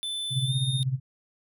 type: tone with pitch glide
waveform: square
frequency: 3520 to 3657 Hz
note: A7 to A#7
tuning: 0 to -34 cents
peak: -30 dBFS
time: 0.03-0.83 s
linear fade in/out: 0 ms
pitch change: +66 cents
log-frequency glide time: 0.45-0.54 s
type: tone with tremolo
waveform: sine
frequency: 130.9 Hz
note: C3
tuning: 1 cent sharp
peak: -21 dBFS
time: 0.3-1 s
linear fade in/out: 50 ms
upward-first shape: sine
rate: 16 Hz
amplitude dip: 75%
effects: none